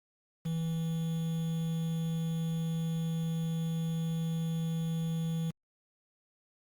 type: tone with quantisation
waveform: triangle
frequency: 163.6 Hz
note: E3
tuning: 13 cents flat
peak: -28 dBFS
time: 0.45-5.51 s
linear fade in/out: 10 ms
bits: 8
effects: Opus 48 kbps